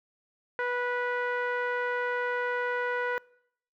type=tone with low-pass filter; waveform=sawtooth; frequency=490.5 Hz; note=B4; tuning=12 cents flat; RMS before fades=-30 dBFS; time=0.59-3.18 s; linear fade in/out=0 ms; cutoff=1700 Hz; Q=4.1; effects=noise-tail reverb RT60 0.7 s tail -24 dB re dry